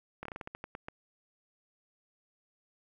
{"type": "slowing click train", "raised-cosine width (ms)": 0.5, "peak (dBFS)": -25, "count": 11, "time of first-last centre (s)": [0.23, 0.885], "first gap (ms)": 24, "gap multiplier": 1.21, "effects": ["10-bit"]}